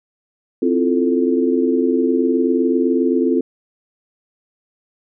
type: chord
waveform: sine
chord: F major seventh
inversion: second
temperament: equal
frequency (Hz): 261.6 / 329.6 / 349.2 / 440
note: C4 / E4 / F4 / A4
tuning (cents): 0 / 0 / 0 / 0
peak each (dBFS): -17 / -22 / -19 / -20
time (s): 0.62-3.41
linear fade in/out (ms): 5
effects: none